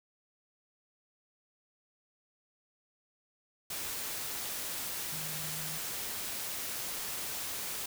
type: tone in noise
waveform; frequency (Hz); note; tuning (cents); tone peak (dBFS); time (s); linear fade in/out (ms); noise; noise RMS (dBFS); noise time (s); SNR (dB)
sine; 155.7; D#3; +2; -45; 5.12-5.78; 5; white; -38; 3.7-7.86; -10
effects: none